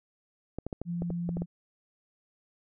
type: clicks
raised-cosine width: 2 ms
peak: -21 dBFS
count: 9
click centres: 0.586 / 0.666 / 0.728 / 0.816 / 1.021 / 1.104 / 1.291 / 1.37 / 1.42 s
type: tone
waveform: sine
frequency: 172.4 Hz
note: F3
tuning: 22 cents flat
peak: -30 dBFS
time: 0.85-1.46 s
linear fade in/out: 50 ms
effects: none